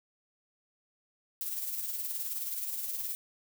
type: noise with tremolo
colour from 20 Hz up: violet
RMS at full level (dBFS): -34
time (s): 1.41-3.15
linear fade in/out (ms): 0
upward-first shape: sine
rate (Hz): 19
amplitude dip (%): 45
effects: none